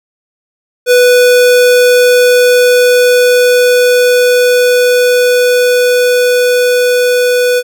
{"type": "tone with level ramp", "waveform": "square", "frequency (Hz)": 493.9, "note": "B4", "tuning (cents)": 0, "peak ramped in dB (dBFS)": [-4, -8], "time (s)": [0.86, 7.63], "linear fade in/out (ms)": 50, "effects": []}